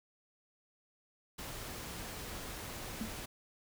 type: noise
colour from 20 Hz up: pink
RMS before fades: -44 dBFS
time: 1.38-3.26 s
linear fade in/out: 10 ms
type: tone with exponential decay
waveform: sine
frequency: 220 Hz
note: A3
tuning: in tune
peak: -33 dBFS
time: 3.01-3.17 s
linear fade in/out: 0 ms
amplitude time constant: 33 ms
effects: none